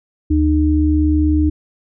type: tone pair together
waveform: sine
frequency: 76.33 / 305.3 Hz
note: D#2 / D#4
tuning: -33 / -33 cents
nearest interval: 2 octaves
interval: 2400 cents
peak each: -14 dBFS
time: 0.3-1.5 s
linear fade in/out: 10 ms
effects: none